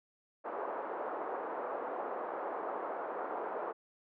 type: band-pass noise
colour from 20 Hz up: pink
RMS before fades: -39 dBFS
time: 0.44-3.73 s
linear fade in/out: 20 ms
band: 400 to 1200 Hz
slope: 24 dB/octave
effects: none